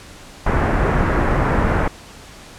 pink low-pass noise, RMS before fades -17 dBFS, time 0.46-1.88 s, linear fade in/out 5 ms, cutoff 1800 Hz, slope 24 dB/octave, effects pink hiss -40 dBFS RMS until 2.58 s + low-pass 9000 Hz 12 dB/octave

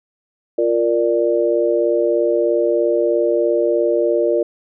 sine chord, Bb major, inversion second, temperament equal with one note detuned, 349.2 / 466.2 / 589.4 Hz, F4 / Bb4 / D5, 0 / 0 / +6 cents, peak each -18 dBFS, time 0.58-4.43 s, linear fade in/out 5 ms, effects none

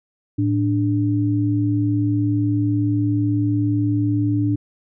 sine tone pair together, 110 / 293.7 Hz, A2 / D4, 0 / 0 cents, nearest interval octave + perfect fourth, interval 1700 cents, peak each -19 dBFS, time 0.38-4.56 s, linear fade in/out 10 ms, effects none

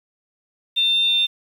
sine tone pair together, 2700 / 3602 Hz, E7 / A7, +41 / +40 cents, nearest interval perfect fourth, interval 499 cents, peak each -26 / -15 dBFS, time 0.76-1.27 s, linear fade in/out 20 ms, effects tanh soft clip ceiling -9 dBFS + 8-bit

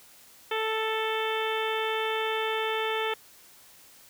harmonic tone, 440.6 Hz, A4, 2 cents sharp, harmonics 1 / 2 / 3 / 4 / 5 / 6 / 7 / 8, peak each -30 / -33 / -35 / -36 / -37 / -38 / -38 / -39 dBFS, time 0.51-3.14 s, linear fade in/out 5 ms, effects white hiss -54 dBFS RMS until 4.09 s

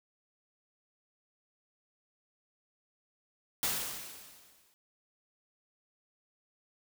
white noise with exponential decay, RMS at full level -30 dBFS, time 3.63-4.74 s, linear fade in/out 0 ms, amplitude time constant 240 ms, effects none

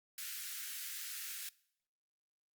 white high-pass noise, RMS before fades -44 dBFS, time 0.18-1.49 s, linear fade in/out 2 ms, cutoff 1400 Hz, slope 48 dB/octave, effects noise-tail reverb RT60 0.7 s tail -22 dB re dry + Opus 48 kbps

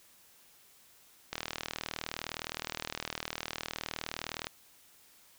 click train, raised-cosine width 0.2 ms, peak -17 dBFS, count 125, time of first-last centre 1.33-4.469 s, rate 39.5 Hz, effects white hiss -61 dBFS RMS until 5.38 s

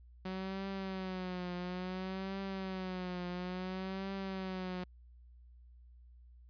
sawtooth tone with vibrato, 186.1 Hz, F#3, 10 cents sharp, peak -34 dBFS, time 0.25-4.84 s, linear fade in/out 5 ms, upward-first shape triangle, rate 0.58 Hz, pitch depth 84 cents each way, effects added 60 Hz sine -55 dBFS peak until 6.49 s + resampled to 11025 Hz

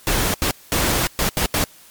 pink noise bursts at uneven times, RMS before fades -19 dBFS, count 6, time 0.07-0.34 / 0.42-0.51 / 0.72-1.07 / 1.19-1.29 / 1.37-1.46 / 1.54-1.64 s, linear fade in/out 0 ms, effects white hiss -47 dBFS RMS until 1.9 s + MP3 96 kbps

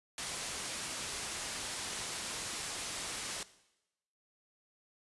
white low-pass noise, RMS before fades -40 dBFS, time 0.18-3.43 s, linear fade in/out 2 ms, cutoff 9900 Hz, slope 12 dB/octave, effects noise-tail reverb RT60 0.9 s tail -17 dB re dry + resampled to 24000 Hz

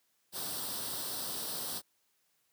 white noise with comb filter, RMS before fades -38 dBFS, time 0.32-1.82 s, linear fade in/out 50 ms, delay 0.22 ms, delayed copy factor +0.7, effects white hiss -75 dBFS RMS until 2.52 s + high-pass 100 Hz 12 dB/octave

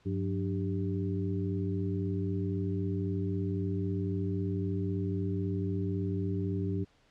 harmonic tone with a mistuned harmonic, 98 Hz, G2, in tune, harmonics 1 / 2 / 3 / 4, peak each -32 / -35 / -37 / -38 dBFS, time 0.05-6.85 s, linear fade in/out 20 ms, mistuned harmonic 2, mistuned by -130 cents, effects pink hiss -66 dBFS RMS until 7.1 s + low-pass 5000 Hz 12 dB/octave

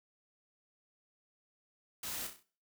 white noise with echo, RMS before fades -41 dBFS, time 2.03-2.27 s, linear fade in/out 5 ms, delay 32 ms, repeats 5, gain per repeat -6 dB, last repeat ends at 2.43 s, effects noise-tail reverb RT60 0.4 s tail -18 dB re dry

